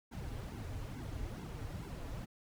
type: noise with flanger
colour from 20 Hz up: brown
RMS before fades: -43 dBFS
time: 0.11-2.26 s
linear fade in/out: 20 ms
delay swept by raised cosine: 1.6 to 5.6 ms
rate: 2.3 Hz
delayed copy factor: -1
effects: none